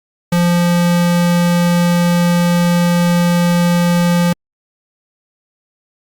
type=tone; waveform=square; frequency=173.9 Hz; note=F3; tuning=7 cents flat; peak=-11 dBFS; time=0.32-4.33 s; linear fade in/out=5 ms; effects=Opus 48 kbps